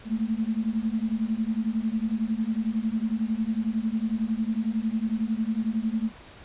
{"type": "beating tone pair", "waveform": "sine", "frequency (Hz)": [216.4, 227.4], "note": ["A3", "A#3"], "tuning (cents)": [-29, -43], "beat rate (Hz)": 11, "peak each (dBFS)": -27, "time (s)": [0.05, 6.12], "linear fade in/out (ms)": 50, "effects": ["pink hiss -48 dBFS RMS until 6.44 s", "resampled to 8000 Hz"]}